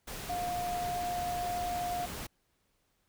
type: tone in noise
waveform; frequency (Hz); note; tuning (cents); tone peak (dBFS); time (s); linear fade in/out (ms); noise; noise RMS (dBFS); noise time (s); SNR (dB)
sine; 709; F5; +26; -32; 0.29-2.06; 10; pink; -41; 0.07-2.27; +6
effects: pink hiss -75 dBFS RMS until 3.08 s